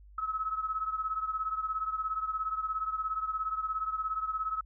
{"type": "beating tone pair", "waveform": "sine", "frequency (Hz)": [1286, 1303], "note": ["E6", "E6"], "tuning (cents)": [-43, -20], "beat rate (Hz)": 17, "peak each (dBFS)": [-32, -36], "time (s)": [0.18, 4.61], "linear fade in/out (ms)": 5, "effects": ["added 50 Hz sine -51 dBFS peak until 4.65 s"]}